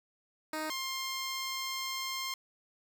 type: tone pair in turn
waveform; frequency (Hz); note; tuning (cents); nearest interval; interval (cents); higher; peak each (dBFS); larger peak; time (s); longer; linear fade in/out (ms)
10% pulse; 311.1 / 1059.8; D#4 / C6; 0 / +22; octave + major sixth; 2122; second; -26; neither; 0.53-0.7 / 0.7-2.34; second; 2
effects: none